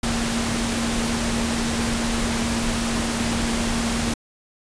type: tone in noise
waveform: sine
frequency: 232 Hz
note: A#3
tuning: 8 cents flat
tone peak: -24 dBFS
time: 0.03-4.14 s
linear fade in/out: 5 ms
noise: pink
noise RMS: -25 dBFS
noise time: 0.03-4.14 s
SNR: -2 dB
effects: resampled to 22050 Hz